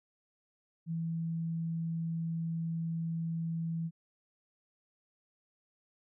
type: tone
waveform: sine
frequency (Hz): 164.81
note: E3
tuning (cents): 0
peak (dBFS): -32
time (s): 0.86-3.91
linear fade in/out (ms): 50
effects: none